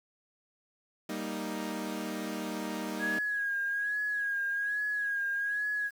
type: chord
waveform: sawtooth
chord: Eb major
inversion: first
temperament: equal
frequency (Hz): 196 / 233.1 / 311.1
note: G3 / Bb3 / Eb4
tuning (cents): 0 / 0 / 0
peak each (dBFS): -35 / -35 / -34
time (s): 1.09-3.19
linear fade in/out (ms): 5
type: tone with vibrato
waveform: sine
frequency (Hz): 1650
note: G#6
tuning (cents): -12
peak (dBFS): -29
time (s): 2.99-5.91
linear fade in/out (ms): 50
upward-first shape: sine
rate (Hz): 1.2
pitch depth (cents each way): 40
effects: 9-bit